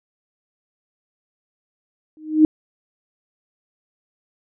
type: tone with exponential growth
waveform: sine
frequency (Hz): 310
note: D#4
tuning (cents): -6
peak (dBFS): -5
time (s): 2.17-2.45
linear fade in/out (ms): 1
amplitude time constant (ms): 60
effects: none